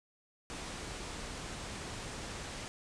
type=low-pass noise; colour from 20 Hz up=pink; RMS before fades=-43 dBFS; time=0.5-2.68 s; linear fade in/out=0 ms; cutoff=9300 Hz; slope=48 dB/octave; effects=none